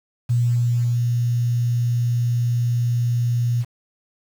sine tone with ADSR envelope, 120 Hz, B2, 49 cents flat, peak -15 dBFS, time 0.29-3.65 s, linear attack 16 ms, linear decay 670 ms, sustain -2 dB, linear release 43 ms, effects 7-bit

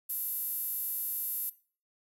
square tone with high-pass filter, 400.7 Hz, G4, 38 cents sharp, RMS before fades -35 dBFS, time 0.09-1.5 s, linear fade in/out 10 ms, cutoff 12000 Hz, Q 4.8, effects noise-tail reverb RT60 0.4 s tail -19 dB re dry

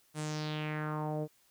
sawtooth tone with low-pass filter sweep, 152.9 Hz, D#3, 30 cents flat, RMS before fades -36 dBFS, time 0.14-1.28 s, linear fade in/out 50 ms, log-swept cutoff 9900 to 480 Hz, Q 3.2, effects white hiss -68 dBFS RMS until 1.5 s

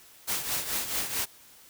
white noise with tremolo, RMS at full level -28 dBFS, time 0.27-1.26 s, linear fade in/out 20 ms, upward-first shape triangle, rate 4.6 Hz, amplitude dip 70%, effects white hiss -54 dBFS RMS until 1.69 s

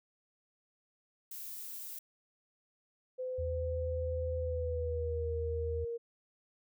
violet noise, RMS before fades -44 dBFS, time 1.31-1.99 s, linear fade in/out 5 ms
sine tone with pitch glide, 510 to 467.7 Hz, C5 to A#4, -44 to +6 cents, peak -35 dBFS, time 3.18-5.98 s, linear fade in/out 20 ms, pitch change -150 cents, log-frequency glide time 4.38-5.33 s
sine tone with vibrato, 80.5 Hz, E2, 41 cents flat, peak -35 dBFS, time 3.38-5.85 s, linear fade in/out 10 ms, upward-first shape triangle, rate 8.4 Hz, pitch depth 10 cents each way
effects none

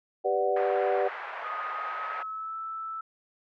sine chord, G major seventh, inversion none, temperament equal, 392 / 493.9 / 587.3 / 740 Hz, G4 / B4 / D5 / F#5, 0 / 0 / 0 / 0 cents, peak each -29 dBFS, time 0.24-1.09 s, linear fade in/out 20 ms
white band-pass noise, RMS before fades -38 dBFS, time 0.56-2.23 s, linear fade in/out 5 ms, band 610 to 1800 Hz, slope 24 dB/octave
sine tone with pitch glide, 1244.5 to 1318.5 Hz, D#6 to E6, 0 to 0 cents, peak -33 dBFS, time 1.44-3.01 s, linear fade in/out 5 ms, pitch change +100 cents, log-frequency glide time 1.72-2.56 s
effects none

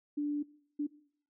sine tone bursts at uneven times, 292.8 Hz, D4, 5 cents flat, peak -30 dBFS, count 2, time 0.17-0.43 / 0.79-0.87 s, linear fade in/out 10 ms, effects noise-tail reverb RT60 0.6 s tail -20 dB re dry

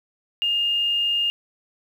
sine tone with quantisation, 2826 Hz, F7, 20 cents sharp, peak -19 dBFS, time 0.42-1.3 s, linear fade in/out 0 ms, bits 8, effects none

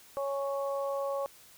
harmonic tone, 277.2 Hz, C#4, in tune, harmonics 2 / 3 / 4, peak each -31 / -41 / -38 dBFS, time 0.17-1.26 s, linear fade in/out 0 ms, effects white hiss -56 dBFS RMS until 1.57 s

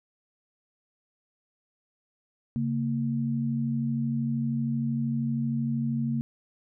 sine tone pair together, 137.1 / 230 Hz, C#3 / A#3, -19 / -23 cents, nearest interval major sixth, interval 896 cents, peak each -29 / -27 dBFS, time 2.56-6.21 s, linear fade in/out 0 ms, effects none

